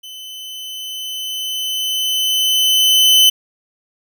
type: tone with level ramp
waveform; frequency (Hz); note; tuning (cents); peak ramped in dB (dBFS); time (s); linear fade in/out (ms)
40% pulse; 3034; F#7; +43; -31 to -6; 0.03-3.3; 10
effects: none